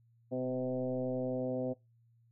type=tone with frequency modulation; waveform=sine; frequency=383.6 Hz; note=G4; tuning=37 cents flat; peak=-32 dBFS; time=0.31-1.74 s; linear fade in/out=20 ms; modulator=128 Hz; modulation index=1.9; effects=noise-tail reverb RT60 0.2 s tail -19 dB re dry + added 116 Hz sine -64 dBFS peak until 2.31 s